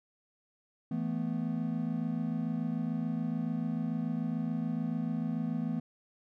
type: chord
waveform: triangle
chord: E suspended fourth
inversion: none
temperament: equal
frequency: 164.81 / 220 / 246.9 Hz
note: E3 / A3 / B3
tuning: 0 / 0 / 0 cents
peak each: -33 dBFS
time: 0.91-5.8 s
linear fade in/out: 5 ms
effects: none